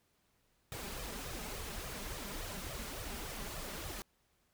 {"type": "noise with flanger", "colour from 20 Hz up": "pink", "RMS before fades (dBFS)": -43, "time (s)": [0.72, 4.02], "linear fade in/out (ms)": 0, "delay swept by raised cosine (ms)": [1.6, 5.1], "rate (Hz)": 3.5, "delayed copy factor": 0.75, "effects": ["pink hiss -75 dBFS RMS until 4.53 s"]}